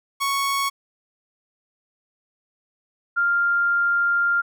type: tone pair in turn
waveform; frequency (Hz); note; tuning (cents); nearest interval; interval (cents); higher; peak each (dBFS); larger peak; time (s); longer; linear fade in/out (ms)
sawtooth / sine; 1108.7 / 1396.9; C#6 / F6; 0 / 0; major third; 400; second; -17; neither; 0.2-0.7 / 3.16-4.42; second; 20
effects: none